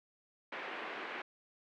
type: band-pass noise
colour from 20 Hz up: white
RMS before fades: -43 dBFS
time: 0.52-1.22 s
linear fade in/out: 5 ms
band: 260 to 2400 Hz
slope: 24 dB/octave
effects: none